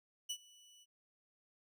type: tone with ADSR envelope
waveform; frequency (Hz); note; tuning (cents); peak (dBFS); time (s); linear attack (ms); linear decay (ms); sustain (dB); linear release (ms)
25% pulse; 2960; F#7; 0; -33; 0.29-0.86; 13; 68; -24; 38
effects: none